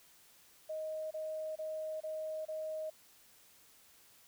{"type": "tone bursts", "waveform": "sine", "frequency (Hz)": 626, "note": "D#5", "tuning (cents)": 10, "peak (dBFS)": -37, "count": 5, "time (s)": [0.69, 2.902], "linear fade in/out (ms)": 10, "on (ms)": 420, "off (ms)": 28, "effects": ["white hiss -63 dBFS RMS until 4.27 s"]}